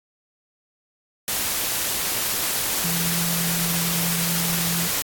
sine tone in noise, 170 Hz, F3, 46 cents flat, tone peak -27 dBFS, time 2.84-4.87 s, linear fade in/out 0 ms, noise white, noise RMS -24 dBFS, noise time 1.28-5.02 s, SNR -6 dB, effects AAC 64 kbps

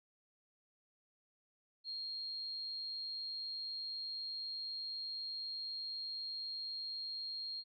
sine tone, 4236 Hz, C8, 21 cents sharp, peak -40 dBFS, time 1.84-7.64 s, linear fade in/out 50 ms, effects none

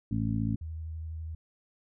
harmonic tone, 55.2 Hz, A1, 6 cents sharp, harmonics 1 / 2 / 3 / 4 / 5, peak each -37 / -30 / -37 / -32 / -35 dBFS, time 0.11-0.56 s, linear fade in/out 5 ms
sine tone with vibrato, 80 Hz, D#2, 49 cents sharp, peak -35 dBFS, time 0.61-1.35 s, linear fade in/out 5 ms, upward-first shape triangle, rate 12 Hz, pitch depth 23 cents each way
effects none

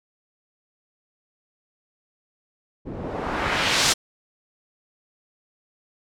white noise with low-pass filter sweep, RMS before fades -24 dBFS, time 2.85-3.94 s, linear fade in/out 20 ms, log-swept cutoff 260 to 7400 Hz, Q 1, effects none

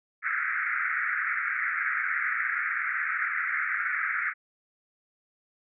pink band-pass noise, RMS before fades -29 dBFS, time 0.22-4.34 s, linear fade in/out 50 ms, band 1300 to 2200 Hz, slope 96 dB/octave, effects none

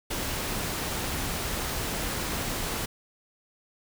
pink noise, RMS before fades -31 dBFS, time 0.1-2.86 s, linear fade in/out 10 ms, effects none

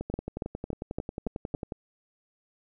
two click trains, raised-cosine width 2 ms, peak -17 / -20 dBFS, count 6 / 20, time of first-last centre 0.14-1.548 / 0.01-1.722 s, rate 3.55 / 11.1 Hz, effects none

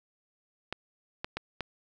clicks, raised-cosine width 0.3 ms, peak -17 dBFS, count 4, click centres 0.726 / 1.245 / 1.37 / 1.607 s, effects none

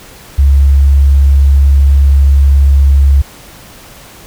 sine tone, 69.3 Hz, C#2, in tune, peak -3 dBFS, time 0.38-3.22 s, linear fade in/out 10 ms, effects pink hiss -35 dBFS RMS until 4.26 s

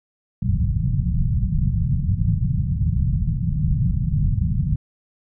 white low-pass noise, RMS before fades -20 dBFS, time 0.42-4.76 s, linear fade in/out 5 ms, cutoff 170 Hz, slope 48 dB/octave, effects none

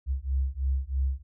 sine beating tone pair, 65.41 / 68.51 Hz, C2 / C#2, 0 / -20 cents, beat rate 3.1 Hz, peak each -28 dBFS, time 0.06-1.23 s, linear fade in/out 50 ms, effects none

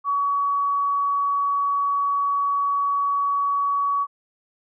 sine tone, 1130 Hz, C#6, 33 cents sharp, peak -19 dBFS, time 0.04-4.07 s, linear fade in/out 50 ms, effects none

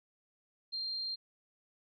sine tone, 4186 Hz, C8, in tune, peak -35 dBFS, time 0.72-1.16 s, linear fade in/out 20 ms, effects none

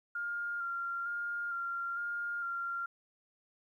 sine tone with vibrato, 1396.9 Hz, F6, in tune, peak -34 dBFS, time 0.15-2.86 s, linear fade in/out 5 ms, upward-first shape square, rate 1.1 Hz, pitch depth 17 cents each way, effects 12-bit

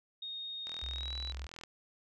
sine tone with pitch glide, 3712 to 3933 Hz, A#7 to B7, -8 to -8 cents, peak -39 dBFS, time 0.22-1.32 s, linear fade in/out 5 ms, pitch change +100 cents, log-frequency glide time 0.9-1.14 s
click train, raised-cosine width 0.2 ms, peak -29 dBFS, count 41, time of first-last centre 0.67-1.636 s, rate 41.4 Hz
sine tone with vibrato, 65.41 Hz, C2, in tune, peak -39 dBFS, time 0.82-1.47 s, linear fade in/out 10 ms, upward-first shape sine, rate 16 Hz, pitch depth 17 cents each way
effects none

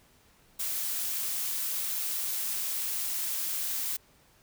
blue noise, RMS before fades -32 dBFS, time 0.59-3.97 s, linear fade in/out 10 ms, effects pink hiss -62 dBFS RMS until 4.42 s

